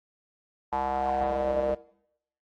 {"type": "tone with band-pass filter sweep", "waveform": "square", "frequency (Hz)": 66.8, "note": "C2", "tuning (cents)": 36, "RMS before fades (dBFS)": -27, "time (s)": [0.72, 1.75], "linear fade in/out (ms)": 10, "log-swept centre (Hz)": [850, 560], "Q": 6.8, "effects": ["noise-tail reverb RT60 0.7 s tail -19 dB re dry", "AAC 32 kbps"]}